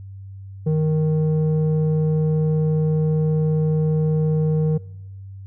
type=tone with low-pass filter; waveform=square; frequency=155.8 Hz; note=D#3; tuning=3 cents sharp; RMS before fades=-19 dBFS; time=0.66-4.78 s; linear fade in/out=10 ms; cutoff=360 Hz; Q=7.5; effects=noise-tail reverb RT60 1.0 s tail -24 dB re dry + added 97 Hz sine -34 dBFS peak until 5.46 s